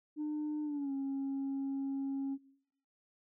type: tone with pitch glide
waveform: sine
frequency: 301.3 to 273.1 Hz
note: D4 to C#4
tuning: +44 to -26 cents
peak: -32 dBFS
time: 0.16-2.38 s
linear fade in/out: 50 ms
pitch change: -170 cents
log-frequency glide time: 0.64-0.92 s
effects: noise-tail reverb RT60 0.7 s tail -20 dB re dry + tanh soft clip ceiling -32 dBFS